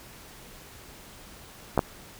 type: clicks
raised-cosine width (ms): 1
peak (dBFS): -7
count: 2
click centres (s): 1.777 / 1.792
effects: pink hiss -48 dBFS RMS until 2.19 s